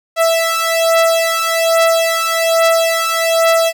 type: beating tone pair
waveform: sawtooth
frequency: 659.3 / 660.5 Hz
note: E5 / E5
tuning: 0 / +3 cents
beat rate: 1.2 Hz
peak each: -10 / -11 dBFS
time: 0.16-3.73 s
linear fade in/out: 50 ms
effects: none